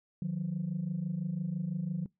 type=tone pair together; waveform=sine; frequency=155.12 / 181.1 Hz; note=D#3 / F#3; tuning=-5 / -37 cents; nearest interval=minor third; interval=268 cents; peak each=-34 / -32 dBFS; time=0.22-2.06 s; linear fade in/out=2 ms; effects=noise-tail reverb RT60 0.2 s tail -25 dB re dry + tanh soft clip ceiling -26 dBFS